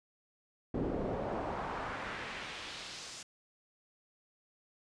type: noise with band-pass filter sweep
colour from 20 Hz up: brown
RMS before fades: -39 dBFS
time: 0.74-3.23 s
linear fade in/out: 5 ms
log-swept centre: 330 to 6800 Hz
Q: 1.3
effects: resampled to 22050 Hz